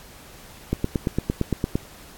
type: click train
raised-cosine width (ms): 3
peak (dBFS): -8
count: 10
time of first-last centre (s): 0.73-1.755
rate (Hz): 8.78
effects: pink hiss -46 dBFS RMS until 2.17 s + AAC 64 kbps